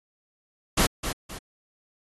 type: noise with echo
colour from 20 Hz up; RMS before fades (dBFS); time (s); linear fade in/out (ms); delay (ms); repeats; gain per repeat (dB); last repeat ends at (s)
pink; -21; 0.77-0.87; 10; 260; 2; -9; 1.39
effects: AAC 32 kbps